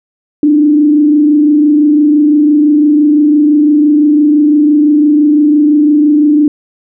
sine tone with frequency modulation, 297.6 Hz, D4, 23 cents sharp, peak -4 dBFS, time 0.43-6.48 s, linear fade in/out 2 ms, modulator 25.9 Hz, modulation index 0.47, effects none

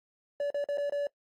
triangle tone with dropouts, 574 Hz, D5, 40 cents flat, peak -26 dBFS, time 0.4-1.07 s, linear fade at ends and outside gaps 2 ms, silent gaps 0.504-0.544 / 0.642-0.687 / 0.774-0.781 / 0.897-0.922 s, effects noise-tail reverb RT60 0.1 s tail -22 dB re dry + AAC 64 kbps

